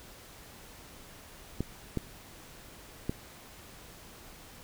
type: clicks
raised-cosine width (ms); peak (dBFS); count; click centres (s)
3; -17; 3; 1.606 / 1.973 / 3.095
effects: pink hiss -51 dBFS RMS until 4.63 s